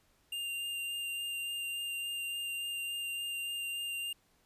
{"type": "tone with vibrato", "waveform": "square", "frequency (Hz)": 2794, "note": "F7", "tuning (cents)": 0, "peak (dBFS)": -36, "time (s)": [0.32, 4.13], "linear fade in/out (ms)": 5, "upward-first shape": "sine", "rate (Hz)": 3.5, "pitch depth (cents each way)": 10, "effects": ["pink hiss -70 dBFS RMS until 4.45 s", "resampled to 32000 Hz"]}